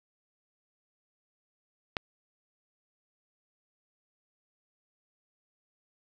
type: click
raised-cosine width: 0.3 ms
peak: -13 dBFS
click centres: 1.968 s
effects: none